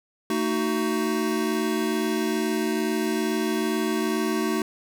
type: chord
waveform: square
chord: D# diminished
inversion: second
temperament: just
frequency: 224 / 311.1 / 373.4 Hz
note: A3 / D#4 / F#4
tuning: +31 / 0 / +16 cents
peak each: -28 dBFS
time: 0.3-4.62 s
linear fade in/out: 2 ms
effects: none